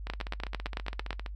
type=two click trains; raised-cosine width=0.3 ms; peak=-16 / -22 dBFS; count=10 / 19; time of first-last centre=0.1-1.107 / 0.07-1.262 s; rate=8.94 / 15.1 Hz; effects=noise-tail reverb RT60 0.1 s tail -19 dB re dry + added 50 Hz sine -37 dBFS peak until 1.35 s